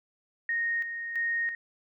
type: tone with tremolo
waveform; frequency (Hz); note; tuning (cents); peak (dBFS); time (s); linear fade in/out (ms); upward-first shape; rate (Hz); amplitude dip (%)
sine; 1859; A#6; -5; -26; 0.49-1.55; 2; square; 1.5; 55
effects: none